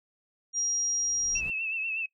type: tone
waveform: sine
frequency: 5700 Hz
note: F8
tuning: 34 cents sharp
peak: -26 dBFS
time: 0.53-1.41 s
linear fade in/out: 50 ms
type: noise with exponential growth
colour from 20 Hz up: brown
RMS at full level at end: -38 dBFS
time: 0.71-1.5 s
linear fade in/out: 1 ms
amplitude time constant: 170 ms
type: tone with vibrato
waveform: sine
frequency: 2637 Hz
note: E7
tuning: in tune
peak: -29 dBFS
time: 1.35-2.06 s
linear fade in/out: 5 ms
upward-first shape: triangle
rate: 8.2 Hz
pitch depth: 62 cents each way
effects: noise-tail reverb RT60 0.1 s tail -22 dB re dry